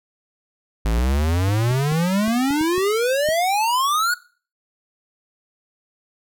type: exponential sweep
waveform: square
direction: up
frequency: 51.91 to 1480 Hz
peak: -18 dBFS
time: 0.85-4.14 s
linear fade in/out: 5 ms
type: clicks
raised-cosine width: 3 ms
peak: -20 dBFS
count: 9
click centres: 0.982 / 1.484 / 1.71 / 1.921 / 2.28 / 2.507 / 2.611 / 2.78 / 3.288 s
effects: noise-tail reverb RT60 0.4 s tail -19 dB re dry